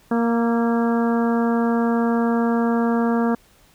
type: harmonic tone with a mistuned harmonic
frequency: 233.1 Hz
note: A#3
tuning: in tune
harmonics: 1 / 2 / 3 / 4 / 5 / 6 / 7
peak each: -18 / -24 / -28 / -30 / -32 / -34 / -35 dBFS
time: 0.11-3.35 s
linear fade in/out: 5 ms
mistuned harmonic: 6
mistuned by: -34 cents
effects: pink hiss -55 dBFS RMS until 3.74 s